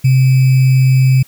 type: tone with sample-and-hold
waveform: sine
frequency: 130.81 Hz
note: C3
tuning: in tune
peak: -6 dBFS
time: 0.04-1.23 s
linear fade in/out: 10 ms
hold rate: 2450 Hz
effects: white hiss -46 dBFS RMS until 1.27 s